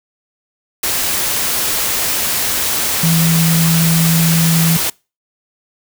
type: tone in noise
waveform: sine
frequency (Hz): 164.81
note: E3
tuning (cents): 0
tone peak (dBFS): -11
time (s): 3.03-4.77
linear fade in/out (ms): 5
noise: white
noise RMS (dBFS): -17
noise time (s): 0.83-4.9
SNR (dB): +3
effects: noise-tail reverb RT60 0.3 s tail -26 dB re dry